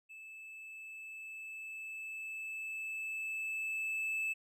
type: tone with level ramp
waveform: triangle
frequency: 2622 Hz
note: E7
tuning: 10 cents flat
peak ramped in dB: -47 to -31 dBFS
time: 0.09-4.34 s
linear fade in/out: 20 ms
effects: none